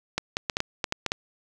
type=clicks; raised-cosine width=0.2 ms; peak=-8 dBFS; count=9; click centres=0.18 / 0.369 / 0.498 / 0.569 / 0.604 / 0.842 / 0.924 / 1.063 / 1.119 s; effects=none